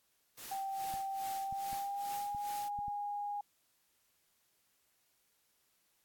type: noise with tremolo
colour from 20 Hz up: white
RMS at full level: -47 dBFS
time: 0.37-2.69 s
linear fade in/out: 10 ms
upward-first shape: sine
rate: 2.4 Hz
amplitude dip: 85%
type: tone with pitch glide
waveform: sine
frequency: 780 to 820.2 Hz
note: G5 to G#5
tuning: -9 to -22 cents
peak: -36 dBFS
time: 0.51-3.41 s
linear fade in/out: 5 ms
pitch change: +87 cents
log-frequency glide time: 1.41-2.38 s
type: clicks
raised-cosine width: 5 ms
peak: -38 dBFS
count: 6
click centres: 0.94 / 1.526 / 1.73 / 2.348 / 2.789 / 2.882 s
effects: white hiss -75 dBFS RMS until 6.04 s + AAC 64 kbps